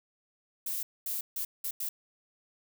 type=noise bursts at uneven times; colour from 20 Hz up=violet; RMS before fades=-34 dBFS; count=5; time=0.66-0.83 / 1.06-1.21 / 1.36-1.45 / 1.64-1.71 / 1.8-1.89 s; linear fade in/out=5 ms; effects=none